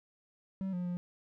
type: tone with pitch steps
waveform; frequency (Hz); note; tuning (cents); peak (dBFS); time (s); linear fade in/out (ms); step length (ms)
triangle; 191.5 / 178.4 / 177; G3 / F3 / F3; -40 / +37 / +23; -31; 0.61-0.97; 0; 120
effects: none